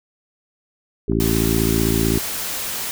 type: harmonic tone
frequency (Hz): 55.7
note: A1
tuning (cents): +22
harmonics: 1 / 2 / 3 / 4 / 5 / 6 / 7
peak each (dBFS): -24 / -24 / -24 / -24 / -24 / -24 / -24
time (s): 1.08-2.19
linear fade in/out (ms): 5
type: clicks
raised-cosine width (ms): 1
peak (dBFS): -24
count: 3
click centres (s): 1.121 / 1.255 / 1.448
type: noise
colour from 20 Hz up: white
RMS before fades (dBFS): -26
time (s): 1.2-2.91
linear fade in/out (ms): 0
effects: none